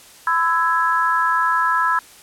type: chord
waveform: sine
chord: E major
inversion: second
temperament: equal with one note detuned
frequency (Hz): 1008.5 / 1318.5 / 1661.2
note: B5 / E6 / G#6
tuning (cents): +36 / 0 / 0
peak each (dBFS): -19 / -19 / -21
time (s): 0.27-1.99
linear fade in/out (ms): 2
effects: white hiss -45 dBFS RMS until 2.22 s + low-pass 12000 Hz 12 dB/octave